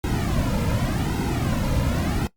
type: noise with flanger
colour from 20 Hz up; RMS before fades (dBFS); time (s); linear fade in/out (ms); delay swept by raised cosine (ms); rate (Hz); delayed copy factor
brown; -23; 0.04-2.27; 0; 1.7 to 2.7; 0.87; -0.9
effects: noise-tail reverb RT60 0.1 s tail -18 dB re dry + Opus 48 kbps